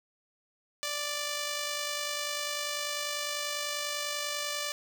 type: tone with amplitude modulation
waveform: 5% pulse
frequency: 587.3 Hz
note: D5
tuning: in tune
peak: -19 dBFS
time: 0.83-4.72 s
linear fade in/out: 0 ms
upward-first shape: sine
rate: 50.1 Hz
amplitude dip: 30%
effects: none